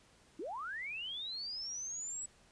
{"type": "linear sweep", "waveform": "sine", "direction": "up", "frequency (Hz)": [277.2, 7902], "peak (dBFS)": -39, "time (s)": [0.39, 2.26], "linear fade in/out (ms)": 5, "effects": ["pink hiss -65 dBFS RMS until 2.51 s", "resampled to 22050 Hz"]}